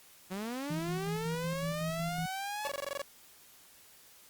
sawtooth linear sweep, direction up, 180 to 871 Hz, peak -32 dBFS, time 0.3-2.7 s, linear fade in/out 20 ms
sine tone with tremolo, 164.81 Hz, E3, in tune, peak -33 dBFS, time 0.7-2.26 s, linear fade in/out 5 ms, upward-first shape square, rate 5.4 Hz, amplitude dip 40%
sawtooth tone bursts, 563 Hz, C#5, 27 cents sharp, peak -30 dBFS, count 9, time 2.65-3.017 s, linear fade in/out 0 ms, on 23 ms, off 20 ms
effects white hiss -58 dBFS RMS until 4.29 s + Opus 48 kbps

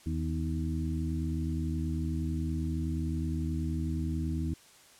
harmonic tone with a mistuned harmonic, 79.4 Hz, D#2, 36 cents sharp, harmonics 1 / 2 / 3 / 4, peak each -32 / -35 / -37 / -38 dBFS, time 0.06-4.54 s, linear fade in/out 5 ms, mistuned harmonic 3, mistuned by +61 cents, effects white hiss -57 dBFS RMS until 4.99 s + low-pass 10000 Hz 12 dB/octave

